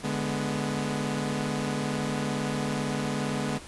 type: chord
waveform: sawtooth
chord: G# diminished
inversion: second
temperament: equal with one note detuned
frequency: 146.83 / 209.2 / 246.9 Hz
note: D3 / G#3 / B3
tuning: 0 / +13 / 0 cents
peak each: -28 dBFS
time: 0.03-3.59 s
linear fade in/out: 20 ms
effects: pink hiss -45 dBFS RMS until 3.67 s + resampled to 24000 Hz